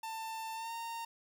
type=tone with pitch glide; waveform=45% pulse; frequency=892 to 921.3 Hz; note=A5 to A#5; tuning=+23 to -21 cents; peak=-39 dBFS; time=0.03-1.05 s; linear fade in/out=5 ms; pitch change=+56 cents; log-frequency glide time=0.54-0.73 s; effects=none